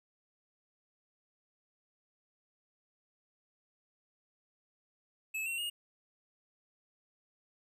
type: tone with pitch steps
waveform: square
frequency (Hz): 2600 / 2725 / 2855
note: E7 / F7 / F7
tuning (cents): -24 / -43 / +37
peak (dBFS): -35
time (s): 5.34-5.7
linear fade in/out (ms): 10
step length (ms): 120
effects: 12-bit